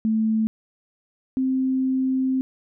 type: tone pair in turn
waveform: sine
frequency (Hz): 220 / 261.6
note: A3 / C4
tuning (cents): 0 / 0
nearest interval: minor third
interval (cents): 300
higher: second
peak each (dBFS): -18 / -19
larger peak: first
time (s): 0.05-0.47 / 1.37-2.41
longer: second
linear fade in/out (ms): 0
effects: none